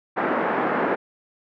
pink band-pass noise, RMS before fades -23 dBFS, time 0.16-0.96 s, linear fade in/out 20 ms, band 240 to 1700 Hz, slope 24 dB/octave, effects none

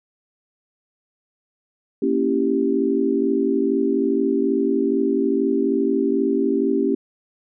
sine chord, A# diminished seventh, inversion none, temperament equal, 233.1 / 277.2 / 329.6 / 392 Hz, A#3 / C#4 / E4 / G4, 0 / 0 / 0 / 0 cents, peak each -24 / -21 / -25 / -21 dBFS, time 2.02-6.95 s, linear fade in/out 5 ms, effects none

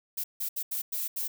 violet noise bursts at uneven times, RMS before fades -32 dBFS, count 6, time 0.17-0.24 / 0.4-0.49 / 0.56-0.63 / 0.71-0.82 / 0.92-1.08 / 1.16-1.28 s, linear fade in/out 10 ms, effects none

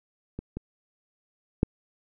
clicks, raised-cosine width 3 ms, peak -21 / -20 / -7 dBFS, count 3, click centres 0.39 / 0.57 / 1.631 s, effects none

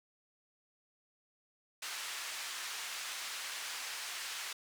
pink band-pass noise, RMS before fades -42 dBFS, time 1.82-4.53 s, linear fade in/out 5 ms, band 1500 to 9100 Hz, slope 12 dB/octave, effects none

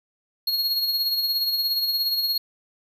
square tone with tremolo, 4300 Hz, C8, 47 cents sharp, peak -20 dBFS, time 0.47-2.38 s, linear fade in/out 5 ms, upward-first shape sine, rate 17 Hz, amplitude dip 45%, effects none

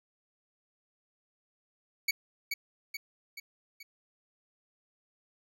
25% pulse tone with echo, 2256 Hz, C#7, 30 cents sharp, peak -22 dBFS, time 2.08-2.11 s, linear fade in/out 5 ms, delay 430 ms, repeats 4, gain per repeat -5 dB, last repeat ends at 3.83 s, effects none

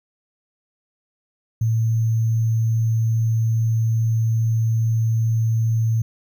sine tone with sample-and-hold, 112.8 Hz, A2, 44 cents sharp, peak -16 dBFS, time 1.61-6.02 s, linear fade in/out 5 ms, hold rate 6300 Hz, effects none

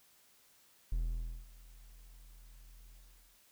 triangle tone with ADSR envelope, 41.2 Hz, E1, in tune, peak -28 dBFS, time 0.92-3.41 s, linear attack 4 ms, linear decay 530 ms, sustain -23 dB, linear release 510 ms, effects white hiss -66 dBFS RMS until 3.51 s

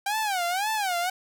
sawtooth tone with vibrato, 779 Hz, G5, 11 cents flat, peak -21 dBFS, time 0.06-1.1 s, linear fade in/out 5 ms, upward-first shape sine, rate 1.9 Hz, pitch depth 210 cents each way, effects none

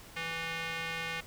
square tone with band-pass filter, 164.81 Hz, E3, in tune, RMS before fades -37 dBFS, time 0.16-1.21 s, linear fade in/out 10 ms, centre 2300 Hz, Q 1.9, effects pink hiss -52 dBFS RMS until 1.26 s

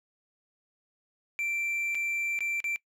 triangle tone with dropouts, 2349 Hz, D7, in tune, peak -27 dBFS, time 1.39-2.76 s, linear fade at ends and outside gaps 0 ms, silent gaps 1.947-1.952 / 2.39-2.406 / 2.603-2.642 s, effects noise-tail reverb RT60 0.1 s tail -23 dB re dry

